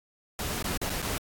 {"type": "noise with dropouts", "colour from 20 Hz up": "pink", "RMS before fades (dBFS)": -32, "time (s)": [0.39, 1.18], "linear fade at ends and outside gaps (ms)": 1, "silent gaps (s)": [[0.626, 0.642], [0.774, 0.815], [0.896, 0.901], [1.019, 1.026]], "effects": ["AAC 64 kbps"]}